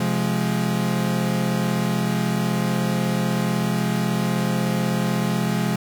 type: chord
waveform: 40% pulse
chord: F minor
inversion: second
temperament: equal with one note detuned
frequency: 130.81 / 174.61 / 210.8 Hz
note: C3 / F3 / Ab3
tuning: 0 / 0 / +26 cents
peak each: -25 / -23 / -23 dBFS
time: 0-5.76 s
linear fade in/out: 5 ms
effects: none